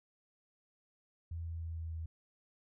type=tone with pitch steps; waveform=sine; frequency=83.4 / 82.82 / 82.25 / 81.68 / 81.12 Hz; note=E2 / E2 / E2 / E2 / E2; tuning=+21 / +9 / -3 / -15 / -27 cents; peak=-38 dBFS; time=1.31-2.06 s; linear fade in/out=5 ms; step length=150 ms; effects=none